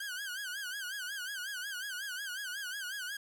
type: tone with vibrato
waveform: sawtooth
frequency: 1551 Hz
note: G6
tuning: 19 cents flat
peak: -34 dBFS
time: 0-3.17 s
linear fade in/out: 5 ms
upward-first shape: sine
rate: 5.5 Hz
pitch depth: 130 cents each way
effects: 10-bit